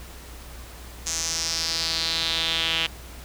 sawtooth tone with band-pass filter sweep, 163.7 Hz, E3, 12 cents flat, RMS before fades -26 dBFS, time 1.06-2.87 s, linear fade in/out 10 ms, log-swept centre 6500 to 3000 Hz, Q 4.1, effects added 60 Hz sine -41 dBFS peak until 3.24 s + pink hiss -44 dBFS RMS until 3.24 s

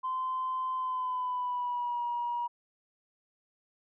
sine tone with pitch glide, 1032 to 957.3 Hz, C6 to A#5, -24 to +46 cents, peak -29 dBFS, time 0.03-2.48 s, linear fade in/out 20 ms, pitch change -130 cents, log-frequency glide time 0.76-2.03 s, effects tanh soft clip ceiling -25 dBFS

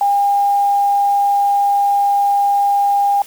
sine tone, 806 Hz, G5, 48 cents sharp, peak -11 dBFS, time 0.01-3.22 s, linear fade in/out 2 ms, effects white hiss -39 dBFS RMS until 3.26 s

